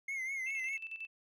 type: tone with vibrato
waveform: triangle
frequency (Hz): 2122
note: C7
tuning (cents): +24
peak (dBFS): -34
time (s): 0.08-0.77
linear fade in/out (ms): 5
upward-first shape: triangle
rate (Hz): 5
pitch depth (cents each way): 83
type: tone with tremolo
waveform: sine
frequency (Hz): 2646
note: E7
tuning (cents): +6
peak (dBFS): -39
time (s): 0.46-1.07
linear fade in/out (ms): 10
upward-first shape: square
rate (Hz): 11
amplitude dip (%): 65
effects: none